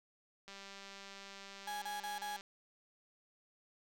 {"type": "click train", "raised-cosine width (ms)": 0.2, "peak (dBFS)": -34, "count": 381, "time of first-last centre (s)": [0.48, 2.409], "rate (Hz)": 197}
{"type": "tone bursts", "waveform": "35% pulse", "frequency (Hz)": 830.6, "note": "G#5", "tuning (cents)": 0, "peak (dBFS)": -38, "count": 4, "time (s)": [1.67, 2.366], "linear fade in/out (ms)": 5, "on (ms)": 150, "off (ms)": 32}
{"effects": []}